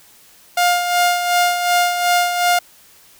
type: tone with tremolo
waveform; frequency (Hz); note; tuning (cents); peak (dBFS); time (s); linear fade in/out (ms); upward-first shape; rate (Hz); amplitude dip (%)
sawtooth; 707; F5; +21; -8; 0.57-2.59; 5; sine; 2.7; 55
effects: white hiss -48 dBFS RMS until 3.19 s